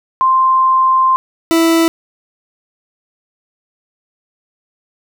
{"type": "tone pair in turn", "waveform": ["sine", "40% pulse"], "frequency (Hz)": [1046.5, 329.6], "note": ["C6", "E4"], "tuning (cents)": [0, 0], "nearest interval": "octave + minor sixth", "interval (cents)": 2000, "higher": "first", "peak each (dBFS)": -8, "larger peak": "neither", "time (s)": [[0.21, 1.16], [1.51, 1.88]], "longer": "first", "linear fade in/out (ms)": 0, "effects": []}